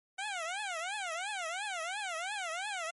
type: tone with vibrato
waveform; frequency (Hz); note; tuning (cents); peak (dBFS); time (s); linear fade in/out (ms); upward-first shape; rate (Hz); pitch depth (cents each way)
15% pulse; 740; F#5; 0; -29; 0.18-2.91; 10; triangle; 2.9; 280
effects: MP3 48 kbps